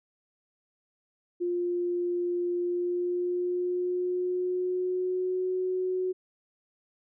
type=tone with pitch glide; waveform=sine; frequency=351.7 to 369.4 Hz; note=F4 to F#4; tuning=+12 to -3 cents; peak=-26 dBFS; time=1.4-6.13 s; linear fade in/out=20 ms; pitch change=+85 cents; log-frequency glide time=2.6-5.5 s; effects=none